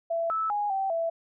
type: tone with pitch steps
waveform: sine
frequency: 668 / 1309 / 826 / 775 / 664 Hz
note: E5 / E6 / G#5 / G5 / E5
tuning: +23 / -13 / -10 / -20 / +12 cents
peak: -25 dBFS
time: 0.1-1.1 s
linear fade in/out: 10 ms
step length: 200 ms
effects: none